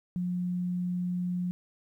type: tone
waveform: sine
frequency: 178.8 Hz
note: F3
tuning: 41 cents sharp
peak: -28 dBFS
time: 0.16-1.51 s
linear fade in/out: 0 ms
effects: 11-bit